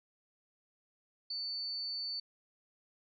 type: tone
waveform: sine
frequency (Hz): 4500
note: C#8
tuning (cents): +25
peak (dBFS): -36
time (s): 1.3-2.2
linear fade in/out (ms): 5
effects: none